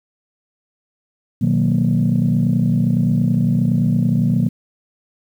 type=chord; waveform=sine; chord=B major seventh; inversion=none; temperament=equal; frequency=123.47 / 155.56 / 185 / 233.1 Hz; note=B2 / D#3 / F#3 / A#3; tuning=0 / 0 / 0 / 0 cents; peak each=-18 dBFS; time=1.41-4.49 s; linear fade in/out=10 ms; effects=tanh soft clip ceiling -7 dBFS + 8-bit